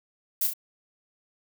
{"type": "noise with echo", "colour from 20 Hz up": "violet", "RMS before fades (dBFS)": -25, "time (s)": [0.41, 0.47], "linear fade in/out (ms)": 5, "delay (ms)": 33, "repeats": 2, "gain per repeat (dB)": -5, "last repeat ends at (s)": 0.536, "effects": []}